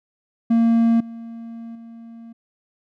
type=tone with level steps; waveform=triangle; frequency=230 Hz; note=A#3; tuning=23 cents flat; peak=-11 / -30 / -35 dBFS; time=0.5-2.33 s; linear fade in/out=10 ms; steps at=1 / 1.75 s; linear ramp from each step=5 ms; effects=none